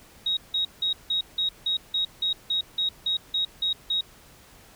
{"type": "tone bursts", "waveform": "sine", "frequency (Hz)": 3780, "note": "A#7", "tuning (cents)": 23, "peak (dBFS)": -22, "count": 14, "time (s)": [0.26, 4.01], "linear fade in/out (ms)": 5, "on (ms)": 110, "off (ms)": 170, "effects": ["pink hiss -52 dBFS RMS until 4.75 s"]}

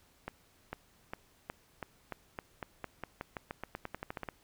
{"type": "accelerating click train", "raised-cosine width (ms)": 0.5, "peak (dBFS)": -23, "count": 22, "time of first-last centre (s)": [0.28, 4.288], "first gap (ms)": 450, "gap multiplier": 0.9, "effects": ["pink hiss -66 dBFS RMS until 4.43 s"]}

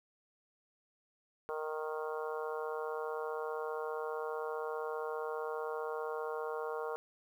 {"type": "harmonic tone", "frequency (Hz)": 155.2, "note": "D#3", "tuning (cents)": -4, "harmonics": [3, 4, 5, 6, 7, 8, 9], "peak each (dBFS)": [-38, -45, -46, -47, -45, -50, -48], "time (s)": [1.49, 6.96], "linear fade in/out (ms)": 0, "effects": ["11-bit"]}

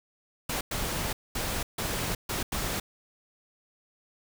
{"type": "noise bursts at uneven times", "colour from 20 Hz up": "pink", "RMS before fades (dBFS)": -31, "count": 6, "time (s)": [[0.49, 0.61], [0.71, 1.13], [1.35, 1.63], [1.78, 2.15], [2.29, 2.43], [2.52, 2.8]], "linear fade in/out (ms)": 5, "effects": []}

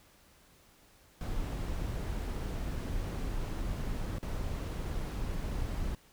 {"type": "noise with dropouts", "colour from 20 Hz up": "brown", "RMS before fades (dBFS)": -35, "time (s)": [1.21, 5.95], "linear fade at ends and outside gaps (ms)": 1, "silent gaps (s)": [4.184, 4.228], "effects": ["pink hiss -62 dBFS RMS until 6.12 s"]}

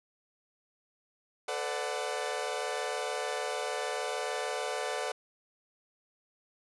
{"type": "chord", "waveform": "sawtooth", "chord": "B minor seventh", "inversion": "third", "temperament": "equal with one note detuned", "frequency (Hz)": [440, 506.6, 587.3, 740], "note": ["A4", "B4", "D5", "F#5"], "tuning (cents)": [0, 44, 0, 0], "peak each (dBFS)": -34, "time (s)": [1.48, 5.12], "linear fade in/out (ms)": 5, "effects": ["resampled to 24000 Hz"]}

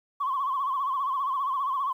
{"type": "tone with vibrato", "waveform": "sine", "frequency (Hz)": 1080, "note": "C#6", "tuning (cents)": -45, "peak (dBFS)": -24, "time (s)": [0.2, 1.93], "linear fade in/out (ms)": 10, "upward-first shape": "sine", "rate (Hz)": 15, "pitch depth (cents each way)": 98, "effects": ["tanh soft clip ceiling -20 dBFS", "10-bit"]}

